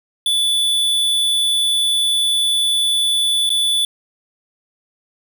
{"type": "tone with dropouts", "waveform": "square", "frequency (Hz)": 3470, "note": "A7", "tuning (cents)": -25, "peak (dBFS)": -15, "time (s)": [0.26, 3.85], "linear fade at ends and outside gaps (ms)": 2, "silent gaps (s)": [3.493, 3.502], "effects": []}